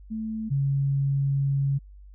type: tone pair in turn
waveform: sine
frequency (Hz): 220 / 138.59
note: A3 / C#3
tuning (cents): 0 / 0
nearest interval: minor sixth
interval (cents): 800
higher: first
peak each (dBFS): -28 / -21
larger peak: second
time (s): 0.1-0.5 / 0.5-1.79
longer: second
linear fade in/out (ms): 20
effects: added 49 Hz sine -44 dBFS peak until 2.14 s